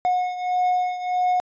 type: beating tone pair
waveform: triangle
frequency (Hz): 726 / 727.6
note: F#5 / F#5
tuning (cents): -33 / -29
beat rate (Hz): 1.6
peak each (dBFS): -19 / -24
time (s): 0.05-1.4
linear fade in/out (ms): 0
effects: resampled to 16000 Hz